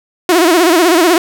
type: tone with vibrato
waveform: sawtooth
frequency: 342.1 Hz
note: F4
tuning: 36 cents flat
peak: -3 dBFS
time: 0.29-1.18 s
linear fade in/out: 2 ms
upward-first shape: sine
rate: 16 Hz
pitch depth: 140 cents each way
effects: none